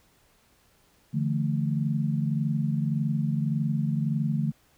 sine chord, D suspended second, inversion none, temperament equal with one note detuned, 146.83 / 168.57 / 220 Hz, D3 / E3 / A3, 0 / +39 / 0 cents, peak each -26 / -30 / -29 dBFS, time 1.13-4.52 s, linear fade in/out 20 ms, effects pink hiss -63 dBFS RMS until 4.77 s

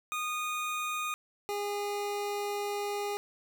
25% pulse tone pair in turn, 1232 / 409 Hz, D#6 / G#4, -17 / -26 cents, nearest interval octave + perfect fifth, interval 1909 cents, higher first, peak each -28 dBFS, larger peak neither, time 0.12-1.14 / 1.49-3.17 s, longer second, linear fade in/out 0 ms, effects none

